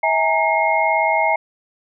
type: tone cluster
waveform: sine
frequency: 647 / 826 / 924 / 2146 Hz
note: E5 / G#5 / A#5 / C7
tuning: -32 / -10 / -16 / +43 cents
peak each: -20 dBFS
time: 0.03-1.36 s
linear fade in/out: 5 ms
effects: none